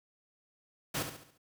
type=noise with echo; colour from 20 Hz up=pink; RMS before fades=-33 dBFS; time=0.94-1.03 s; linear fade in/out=10 ms; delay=70 ms; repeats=5; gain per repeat=-7 dB; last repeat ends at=1.38 s; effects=high-pass 100 Hz 12 dB/octave